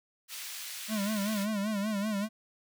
pink high-pass noise, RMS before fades -41 dBFS, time 0.28-1.47 s, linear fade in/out 50 ms, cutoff 2400 Hz, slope 12 dB/octave
square tone with vibrato, 207.7 Hz, G#3, in tune, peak -30 dBFS, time 0.88-2.29 s, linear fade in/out 50 ms, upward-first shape sine, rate 5.2 Hz, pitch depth 100 cents each way
effects none

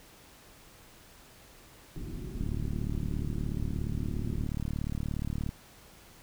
pink low-pass noise, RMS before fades -39 dBFS, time 1.96-4.47 s, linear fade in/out 0 ms, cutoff 390 Hz, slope 96 dB/octave
click train, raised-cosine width 5 ms, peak -21 dBFS, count 115, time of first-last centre 2.41-5.491 s, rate 37 Hz
effects pink hiss -55 dBFS RMS until 6.22 s

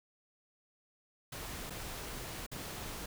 pink noise with dropouts, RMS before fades -43 dBFS, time 1.32-3.06 s, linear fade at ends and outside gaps 5 ms, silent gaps 1.699-1.704 / 2.465-2.515 s, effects none

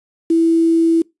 sine tone with quantisation, 330 Hz, E4, 2 cents sharp, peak -10 dBFS, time 0.3-1.02 s, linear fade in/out 5 ms, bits 6, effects noise-tail reverb RT60 0.2 s tail -24 dB re dry + resampled to 24000 Hz

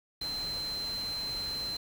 sine tone in noise, 4100 Hz, C8, 36 cents flat, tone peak -33 dBFS, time 0.21-1.77 s, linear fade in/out 5 ms, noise pink, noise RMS -44 dBFS, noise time 0.21-1.77 s, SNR +8 dB, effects none

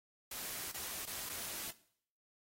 white noise with dropouts, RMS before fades -43 dBFS, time 0.31-1.71 s, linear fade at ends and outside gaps 5 ms, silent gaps 0.717-0.742 / 1.056-1.073 / 1.292-1.296 s, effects noise-tail reverb RT60 0.6 s tail -17 dB re dry + AAC 48 kbps

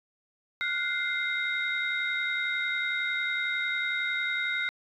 sine tone cluster, 1422 / 1493 / 2094 / 3757 Hz, F6 / F#6 / C7 / A#7, +31 / +15 / +1 / +13 cents, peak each -34 / -34 / -29 / -35 dBFS, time 0.61-4.69 s, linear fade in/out 0 ms, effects tanh soft clip ceiling -17 dBFS

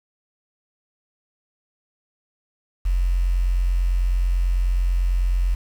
sine tone, 44.57 Hz, F1, 36 cents sharp, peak -16 dBFS, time 2.85-5.55 s, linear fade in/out 10 ms, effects tanh soft clip ceiling -12 dBFS + 7-bit

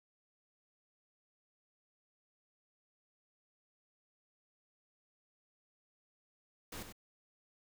pink noise with echo, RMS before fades -45 dBFS, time 6.72-6.83 s, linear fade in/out 5 ms, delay 95 ms, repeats 1, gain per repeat -7 dB, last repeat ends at 6.925 s, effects none

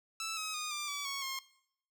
10% pulse tone with pitch steps, 1318.5 / 1273.6 / 1230.2 / 1188.3 / 1147.8 / 1108.7 / 1071 Hz, E6 / D#6 / D#6 / D6 / D6 / C#6 / C6, 0 / +40 / -20 / +20 / -40 / 0 / +40 cents, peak -28 dBFS, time 0.2-1.39 s, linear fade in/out 2 ms, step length 170 ms, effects noise-tail reverb RT60 0.7 s tail -19 dB re dry

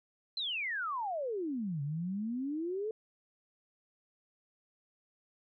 sine exponential two-way sweep, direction down then up, 4163 to 138.1 to 449 Hz, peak -33 dBFS, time 0.37-2.91 s, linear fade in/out 2 ms, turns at 1.82 s, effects none

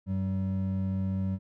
triangle tone pair together, 95.35 / 190.7 Hz, G2 / G3, -47 / -47 cents, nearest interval octave, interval 1200 cents, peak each -28 dBFS, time 0.06-1.39 s, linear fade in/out 50 ms, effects none

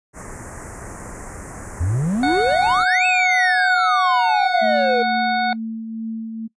pink band-stop noise, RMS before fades -34 dBFS, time 0.13-2.86 s, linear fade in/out 50 ms, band 2000 to 6500 Hz, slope 48 dB/octave
triangle exponential two-way sweep, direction up then down, 79.2 to 2635 to 464.1 Hz, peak -15 dBFS, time 1.8-5.03 s, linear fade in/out 10 ms, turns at 3.06 s
harmonic tone, 735 Hz, F#5, 12 cents flat, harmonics 1 / 2 / 3 / 5 / 6, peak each -18 / -24 / -28 / -32 / -34 dBFS, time 2.23-5.53 s, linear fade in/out 2 ms
sine tone with tremolo, 223.9 Hz, A3, 30 cents sharp, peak -23 dBFS, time 4.61-6.48 s, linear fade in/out 20 ms, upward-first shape triangle, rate 2.2 Hz, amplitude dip 40%
effects noise-tail reverb RT60 0.1 s tail -21 dB re dry + resampled to 22050 Hz

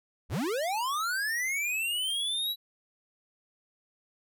square linear sweep, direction up, 43.5 to 3951 Hz, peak -29 dBFS, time 0.29-2.56 s, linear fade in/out 50 ms, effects none

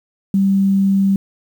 sine tone, 195.3 Hz, G3, 6 cents flat, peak -11 dBFS, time 0.34-1.16 s, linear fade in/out 2 ms, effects 7-bit

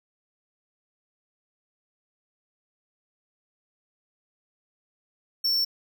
square tone, 5430 Hz, F8, 50 cents flat, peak -22 dBFS, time 5.44-5.65 s, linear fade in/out 10 ms, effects none

